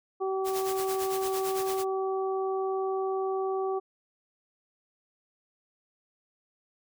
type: harmonic tone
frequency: 382.7 Hz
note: G4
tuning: 42 cents flat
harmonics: 1 / 2 / 3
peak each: -28 / -34 / -38 dBFS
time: 0.2-3.8 s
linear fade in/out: 20 ms
type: noise with tremolo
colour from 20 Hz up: white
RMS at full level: -36 dBFS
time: 0.44-1.85 s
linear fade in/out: 50 ms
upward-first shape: sine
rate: 8.9 Hz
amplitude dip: 70%
effects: none